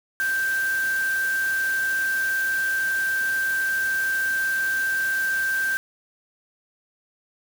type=tone in noise; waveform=sine; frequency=1568 Hz; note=G6; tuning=in tune; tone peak=-21 dBFS; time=0.2-5.77 s; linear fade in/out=0 ms; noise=white; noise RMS=-36 dBFS; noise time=0.2-5.77 s; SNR=+12 dB; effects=none